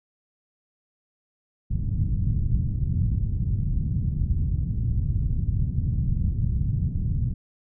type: low-pass noise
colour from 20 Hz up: white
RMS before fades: -24 dBFS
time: 1.7-7.34 s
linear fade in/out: 10 ms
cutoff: 140 Hz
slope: 24 dB/octave
effects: none